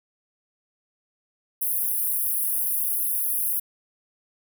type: high-pass noise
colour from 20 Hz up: pink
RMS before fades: -25 dBFS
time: 1.61-3.6 s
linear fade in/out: 10 ms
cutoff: 10000 Hz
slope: 96 dB/octave
effects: none